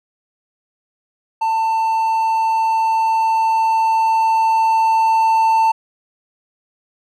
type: tone with level ramp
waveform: triangle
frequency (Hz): 893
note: A5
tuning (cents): +25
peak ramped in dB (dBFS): -13 to -9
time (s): 1.41-5.72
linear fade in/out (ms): 10
effects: none